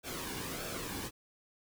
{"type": "noise with flanger", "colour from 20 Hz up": "pink", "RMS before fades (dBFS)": -40, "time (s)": [0.03, 1.11], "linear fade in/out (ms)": 50, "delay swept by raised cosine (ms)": [1, 1.58], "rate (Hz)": 1.6, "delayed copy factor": -0.55, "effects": []}